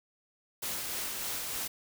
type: noise with tremolo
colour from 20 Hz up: white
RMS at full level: -35 dBFS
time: 0.62-1.68 s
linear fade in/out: 10 ms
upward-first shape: sine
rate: 3.3 Hz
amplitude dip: 25%
effects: none